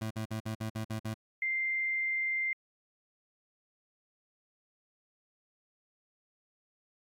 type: tone bursts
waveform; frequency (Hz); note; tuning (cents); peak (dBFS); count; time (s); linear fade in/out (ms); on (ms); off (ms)
25% pulse; 110; A2; 0; -30; 8; 0.01-1.143; 10; 97; 51
type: tone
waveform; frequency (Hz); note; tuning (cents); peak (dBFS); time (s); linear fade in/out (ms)
sine; 2093; C7; 0; -29; 1.42-2.53; 2
effects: AAC 64 kbps